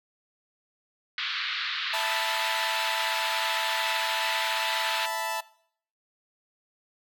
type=band-pass noise; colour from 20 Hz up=white; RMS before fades=-31 dBFS; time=1.18-5.06 s; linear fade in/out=2 ms; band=1200 to 4200 Hz; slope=48 dB/octave
type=chord; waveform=sawtooth; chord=E suspended fourth; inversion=none; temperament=equal; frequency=659.3 / 880 / 987.8 Hz; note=E5 / A5 / B5; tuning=0 / 0 / 0 cents; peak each=-31 / -27 / -31 dBFS; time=1.93-5.41 s; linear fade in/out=10 ms
effects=noise-tail reverb RT60 0.6 s tail -20 dB re dry